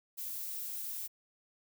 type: noise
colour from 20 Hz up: violet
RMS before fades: -40 dBFS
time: 0.17-1.08 s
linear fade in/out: 20 ms
effects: none